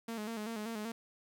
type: tone with vibrato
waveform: sawtooth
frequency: 220 Hz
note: A3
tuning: in tune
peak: -34 dBFS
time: 0.08-0.92 s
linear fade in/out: 5 ms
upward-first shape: square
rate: 5.2 Hz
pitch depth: 69 cents each way
effects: 11-bit